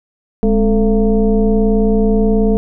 sine tone with frequency modulation, 207.7 Hz, G#3, in tune, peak -9 dBFS, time 0.43-2.57 s, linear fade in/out 0 ms, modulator 237 Hz, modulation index 1.2, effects none

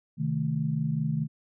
sine chord, A diminished, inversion first, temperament equal with one note detuned, 130.81 / 155.56 / 219.4 Hz, C3 / Eb3 / A3, 0 / 0 / -5 cents, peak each -32 / -27 / -32 dBFS, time 0.17-1.28 s, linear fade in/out 50 ms, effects none

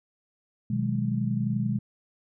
sine chord, G# minor seventh, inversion first, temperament just, 124.59 / 155.74 / 186.89 / 207.7 Hz, B2 / D#3 / F#3 / G#3, +16 / +2 / +18 / 0 cents, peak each -28 / -33 / -33 / -28 dBFS, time 0.7-1.79 s, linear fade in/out 5 ms, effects none

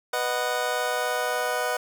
25% pulse chord, B major, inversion none, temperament just, 493.9 / 617.4 / 740.8 Hz, B4 / D#5 / F#5, 0 / -14 / +2 cents, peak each -25 / -26 / -26 dBFS, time 0.13-1.77 s, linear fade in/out 5 ms, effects 8-bit

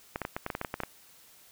clicks, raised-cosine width 0.5 ms, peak -17 dBFS, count 12, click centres 0.159 / 0.217 / 0.251 / 0.365 / 0.464 / 0.502 / 0.551 / 0.614 / 0.648 / 0.741 / 0.803 / 0.835 s, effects white hiss -57 dBFS RMS until 1.51 s

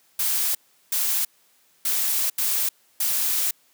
blue noise bursts at uneven times, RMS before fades -23 dBFS, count 5, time 0.19-0.55 / 0.92-1.25 / 1.85-2.3 / 2.38-2.69 / 3-3.51 s, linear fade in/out 5 ms, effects white hiss -61 dBFS RMS until 3.73 s + high-pass 150 Hz 12 dB/octave

